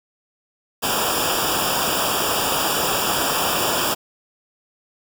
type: noise with comb filter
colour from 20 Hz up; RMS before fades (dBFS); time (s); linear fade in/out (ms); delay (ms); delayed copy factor
pink; -21; 0.82-3.95; 20; 0.48; -1
effects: none